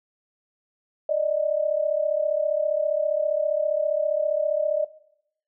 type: tone pair together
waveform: sine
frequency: 588 / 623 Hz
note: D5 / D#5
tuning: +2 / +2 cents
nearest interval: minor second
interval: 100 cents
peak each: -23 dBFS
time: 1.09-4.85 s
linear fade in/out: 5 ms
effects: noise-tail reverb RT60 0.7 s tail -17 dB re dry